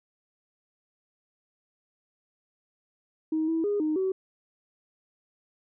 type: tone with pitch steps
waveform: sine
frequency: 315.3 / 325.6 / 410.5 / 308.8 / 379 Hz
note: D#4 / E4 / G#4 / D#4 / F#4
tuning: +23 / -21 / -20 / -13 / +42 cents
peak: -23 dBFS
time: 3.32-4.12 s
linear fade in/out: 5 ms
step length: 160 ms
effects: tanh soft clip ceiling -19 dBFS